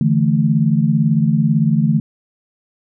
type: chord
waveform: sine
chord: D suspended second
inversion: none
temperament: equal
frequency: 146.83 / 164.81 / 220 Hz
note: D3 / E3 / A3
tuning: 0 / 0 / 0 cents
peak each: -16 dBFS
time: 0.01-2 s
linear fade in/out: 2 ms
effects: none